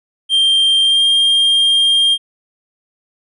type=tone with pitch glide; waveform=triangle; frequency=3174 to 3207 Hz; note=G7 to G7; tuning=+21 to +39 cents; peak=-8 dBFS; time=0.29-2.18 s; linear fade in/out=50 ms; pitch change=+18 cents; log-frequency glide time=0.83-1.04 s; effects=resampled to 32000 Hz